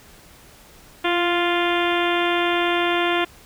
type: harmonic tone with a mistuned harmonic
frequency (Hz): 349.2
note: F4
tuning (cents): 0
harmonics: 1 / 2 / 3 / 4 / 5 / 6 / 7 / 8 / 9 / 10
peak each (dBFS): -22 / -25 / -27 / -28 / -29 / -30 / -30 / -31 / -32 / -32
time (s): 1.04-3.25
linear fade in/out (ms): 10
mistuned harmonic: 1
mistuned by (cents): -21
effects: pink hiss -48 dBFS RMS until 3.45 s